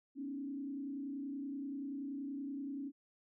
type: tone with frequency modulation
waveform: sine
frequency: 277.2 Hz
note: C#4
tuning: in tune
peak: -39 dBFS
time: 0.15-2.92 s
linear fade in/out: 50 ms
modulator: 30.5 Hz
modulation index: 0.76
effects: none